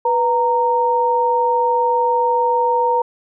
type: tone pair together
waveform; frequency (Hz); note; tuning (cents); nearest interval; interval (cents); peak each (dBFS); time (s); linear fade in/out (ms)
sine; 491.7 / 926.7; B4 / A#5; -8 / -10; major seventh; 1098; -18 / -15; 0.05-3.02; 5
effects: none